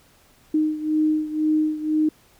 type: beating tone pair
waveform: sine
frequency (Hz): 308.2 / 310.2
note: D#4 / D#4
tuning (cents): -16 / -5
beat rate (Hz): 2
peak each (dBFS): -20 / -24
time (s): 0.54-2.09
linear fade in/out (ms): 5
effects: pink hiss -56 dBFS RMS until 2.39 s